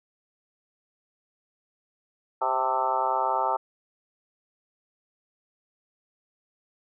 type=harmonic tone with a mistuned harmonic; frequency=131.1 Hz; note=C3; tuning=4 cents sharp; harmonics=3 / 4 / 5 / 6 / 7 / 8 / 9 / 10; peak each=-37 / -34 / -32 / -30 / -26 / -36 / -32 / -32 dBFS; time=2.41-3.57 s; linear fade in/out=10 ms; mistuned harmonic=7; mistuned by=-41 cents; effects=none